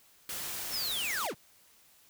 white noise, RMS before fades -38 dBFS, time 0.29-1.27 s, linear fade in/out 2 ms
square linear sweep, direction down, 5610 to 58.1 Hz, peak -33 dBFS, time 0.7-1.35 s, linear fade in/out 50 ms
effects white hiss -62 dBFS RMS until 2.09 s

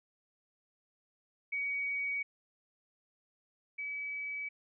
sine tone pair in turn, 2256 / 2286 Hz, C#7 / D7, +30 / -47 cents, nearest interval unison, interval 23 cents, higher second, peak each -32 / -36 dBFS, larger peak first, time 1.52-2.23 / 3.78-4.49 s, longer neither, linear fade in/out 10 ms, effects none

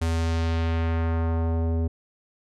square tone with low-pass filter sweep, 82.41 Hz, E2, in tune, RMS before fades -24 dBFS, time 0.01-1.88 s, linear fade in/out 10 ms, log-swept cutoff 10000 to 430 Hz, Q 1, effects none

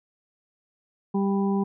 harmonic tone, 197.4 Hz, G3, 12 cents sharp, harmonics 1 / 2 / 4 / 5, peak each -22 / -28 / -34 / -36 dBFS, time 1.14-1.64 s, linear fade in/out 10 ms, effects none

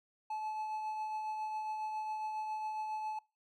triangle tone with tremolo, 863 Hz, A5, 34 cents flat, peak -33 dBFS, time 0.3-3.19 s, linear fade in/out 5 ms, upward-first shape triangle, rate 7.3 Hz, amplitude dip 35%, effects noise-tail reverb RT60 0.3 s tail -25 dB re dry

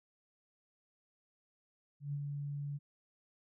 sine tone with ADSR envelope, 143.5 Hz, D3, 40 cents flat, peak -34 dBFS, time 2-2.79 s, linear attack 130 ms, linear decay 55 ms, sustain -3 dB, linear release 30 ms, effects none

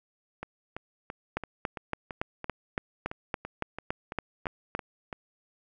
two click trains, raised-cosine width 0.5 ms, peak -14 / -21 dBFS, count 13 / 15, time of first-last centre 1.37-4.75 / 0.43-5.128 s, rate 3.55 / 2.98 Hz, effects none

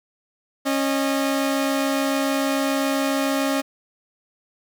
sawtooth tone pair together, 273.6 / 614.2 Hz, C#4 / D#5, -23 / -23 cents, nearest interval octave + major second, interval 1400 cents, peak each -17 / -22 dBFS, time 0.65-3.62 s, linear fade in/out 20 ms, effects none

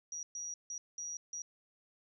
sine tone bursts at uneven times, 5770 Hz, F#8, 44 cents flat, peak -39 dBFS, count 5, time 0.12-0.23 / 0.35-0.54 / 0.7-0.78 / 0.98-1.17 / 1.33-1.42 s, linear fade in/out 2 ms, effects none

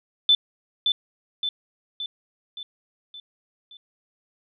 sine tone with echo, 3520 Hz, A7, in tune, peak -13 dBFS, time 0.29-0.35 s, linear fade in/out 2 ms, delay 570 ms, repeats 6, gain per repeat -5 dB, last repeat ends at 3.77 s, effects none

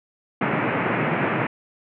pink band-pass noise, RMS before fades -23 dBFS, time 0.41-1.47 s, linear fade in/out 5 ms, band 120 to 2500 Hz, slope 48 dB/octave, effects none

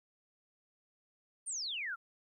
sine exponential sweep, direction down, 9397 to 1300 Hz, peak -36 dBFS, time 1.46-1.96 s, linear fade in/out 20 ms, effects 13-bit

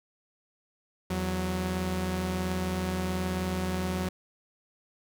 sawtooth tone pair together, 83 / 184.72 Hz, E2 / F#3, +12 / -3 cents, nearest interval octave + major second, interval 1385 cents, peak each -29 / -26 dBFS, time 1.1-4.09 s, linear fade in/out 5 ms, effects none

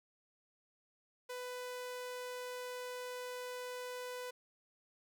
sawtooth tone, 497.9 Hz, B4, 14 cents sharp, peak -38 dBFS, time 1.29-4.31 s, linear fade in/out 10 ms, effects none

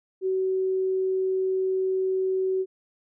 sine tone, 377.4 Hz, F#4, 34 cents sharp, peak -22 dBFS, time 0.21-2.66 s, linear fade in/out 50 ms, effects none

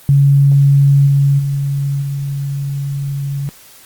sine tone with level steps, 139.9 Hz, C#3, 16 cents sharp, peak -6 / -8 / -14 / -17 dBFS, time 0.09-3.49 s, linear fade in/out 0 ms, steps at 1.06 / 1.38 / 2.01 s, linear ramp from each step 20 ms, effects white hiss -42 dBFS RMS until 3.85 s + Opus 32 kbps

